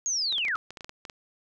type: linear sweep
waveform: sine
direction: down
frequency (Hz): 6690 to 1222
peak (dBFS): -25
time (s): 0.06-0.56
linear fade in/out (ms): 0
type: clicks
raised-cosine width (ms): 0.2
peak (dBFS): -23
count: 12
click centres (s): 0.325 / 0.382 / 0.451 / 0.483 / 0.555 / 0.706 / 0.772 / 0.808 / 0.845 / 0.894 / 1.052 / 1.098
effects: none

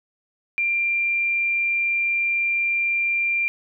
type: tone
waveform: sine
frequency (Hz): 2378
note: D7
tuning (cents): +21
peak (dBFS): -19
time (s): 0.58-3.48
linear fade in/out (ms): 0
effects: none

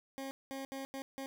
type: tone bursts at uneven times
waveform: 20% pulse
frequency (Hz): 270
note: C#4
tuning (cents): -45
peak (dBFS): -35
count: 5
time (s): 0.18-0.31 / 0.51-0.65 / 0.72-0.85 / 0.94-1.02 / 1.18-1.26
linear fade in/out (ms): 0
effects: 11-bit

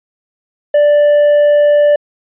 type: tone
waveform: triangle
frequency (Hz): 587.3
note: D5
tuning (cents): 0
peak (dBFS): -4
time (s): 0.74-1.96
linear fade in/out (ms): 5
effects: resampled to 8000 Hz

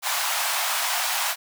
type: high-pass noise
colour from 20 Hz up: pink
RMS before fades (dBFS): -25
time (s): 0.02-1.36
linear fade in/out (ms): 50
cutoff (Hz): 690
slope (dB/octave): 48
effects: none

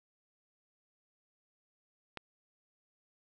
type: click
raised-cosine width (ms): 0.3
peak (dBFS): -24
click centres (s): 2.173
effects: none

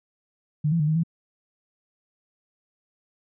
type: tone with pitch steps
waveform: sine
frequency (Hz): 150.6 / 167.5 / 150.1 / 156.6 / 165.5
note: D3 / E3 / D3 / D#3 / E3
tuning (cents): +44 / +28 / +38 / +11 / +7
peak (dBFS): -19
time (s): 0.64-1.035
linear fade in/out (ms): 10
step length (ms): 79
effects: none

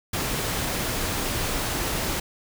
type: noise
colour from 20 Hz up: pink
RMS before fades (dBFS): -27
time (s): 0.13-2.2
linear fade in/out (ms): 5
effects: none

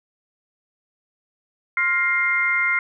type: harmonic tone with a mistuned harmonic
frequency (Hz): 351.7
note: F4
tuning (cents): +12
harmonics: 3 / 4 / 5 / 6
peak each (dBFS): -31 / -23 / -30 / -19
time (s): 1.77-2.79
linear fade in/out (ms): 2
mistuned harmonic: 5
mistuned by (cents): +110
effects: none

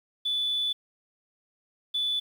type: tone pair in turn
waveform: sine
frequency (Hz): 3475 / 3475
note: A7 / A7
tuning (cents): -22 / -22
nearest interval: unison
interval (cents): 0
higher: neither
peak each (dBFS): -24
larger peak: neither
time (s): 0.25-0.73 / 1.94-2.2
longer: first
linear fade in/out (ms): 10
effects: tanh soft clip ceiling -20 dBFS + 9-bit

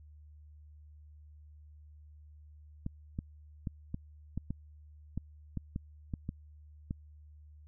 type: clicks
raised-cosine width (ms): 5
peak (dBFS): -23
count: 12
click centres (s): 2.864 / 3.189 / 3.672 / 3.944 / 4.376 / 4.506 / 5.176 / 5.573 / 5.761 / 6.138 / 6.291 / 6.909
effects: added 75 Hz sine -52 dBFS peak until 7.67 s

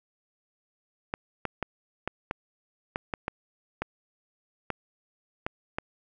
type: clicks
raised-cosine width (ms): 0.5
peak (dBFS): -14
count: 12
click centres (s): 1.139 / 1.453 / 1.627 / 2.076 / 2.311 / 2.959 / 3.138 / 3.281 / 3.82 / 4.703 / 5.465 / 5.785
effects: none

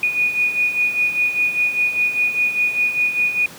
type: beating tone pair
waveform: sine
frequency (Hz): 2459 / 2464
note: D#7 / D#7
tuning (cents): -21 / -17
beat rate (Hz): 5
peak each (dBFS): -23 / -17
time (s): 0.03-3.46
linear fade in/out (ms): 2
effects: pink hiss -38 dBFS RMS until 3.58 s + high-pass 150 Hz 12 dB/octave

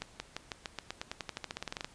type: accelerating click train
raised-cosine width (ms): 0.2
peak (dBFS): -19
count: 21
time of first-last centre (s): 0.02-1.845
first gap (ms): 180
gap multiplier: 0.92
effects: pink hiss -58 dBFS RMS until 1.94 s + resampled to 22050 Hz

